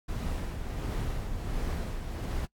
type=noise with tremolo; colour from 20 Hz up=brown; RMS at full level=-31 dBFS; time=0.08-2.46 s; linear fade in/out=10 ms; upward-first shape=sine; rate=1.4 Hz; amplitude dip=45%; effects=noise-tail reverb RT60 0.1 s tail -21 dB re dry + AAC 64 kbps